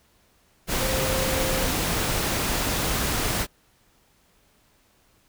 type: tone in noise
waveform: sine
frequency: 525 Hz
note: C5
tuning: 6 cents sharp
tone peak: -28 dBFS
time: 0.78-1.67 s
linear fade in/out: 50 ms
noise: pink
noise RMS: -25 dBFS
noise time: 0.67-3.47 s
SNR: -6 dB
effects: pink hiss -62 dBFS RMS until 5.28 s